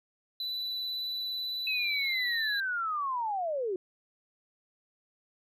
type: tone with vibrato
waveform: triangle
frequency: 3981 Hz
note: B7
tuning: 13 cents sharp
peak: -31 dBFS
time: 0.4-2.6 s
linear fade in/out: 2 ms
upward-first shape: sine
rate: 18 Hz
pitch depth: 17 cents each way
type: linear sweep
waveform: sine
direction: down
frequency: 2585 to 352.9 Hz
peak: -29 dBFS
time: 1.67-3.76 s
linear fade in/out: 2 ms
effects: none